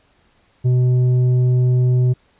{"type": "tone with tanh clipping", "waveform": "sine", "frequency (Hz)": 125.4, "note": "B2", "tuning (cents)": 27, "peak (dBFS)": -13, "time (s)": [0.64, 2.14], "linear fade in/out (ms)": 20, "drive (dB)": 6, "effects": ["pink hiss -58 dBFS RMS until 2.39 s", "resampled to 8000 Hz"]}